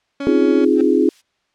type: tone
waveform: 30% pulse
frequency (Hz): 280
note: C#4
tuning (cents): +18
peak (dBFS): -20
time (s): 0.2-0.65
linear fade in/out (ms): 5
type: chord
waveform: sine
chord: F minor seventh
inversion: second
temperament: equal with one note detuned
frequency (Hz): 265.6 / 311.1 / 349.2 / 415.3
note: C4 / Eb4 / F4 / Ab4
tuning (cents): +26 / 0 / 0 / 0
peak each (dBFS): -17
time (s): 0.27-1.09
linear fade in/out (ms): 0
type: noise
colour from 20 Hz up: violet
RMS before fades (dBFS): -35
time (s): 0.62-1.22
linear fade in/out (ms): 20
type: tone with exponential growth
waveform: 25% pulse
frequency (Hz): 261.6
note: C4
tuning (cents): 0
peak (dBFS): -21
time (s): 0.72-0.81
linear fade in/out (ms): 0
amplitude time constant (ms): 19
effects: white hiss -66 dBFS RMS until 1.54 s + low-pass 4000 Hz 12 dB/octave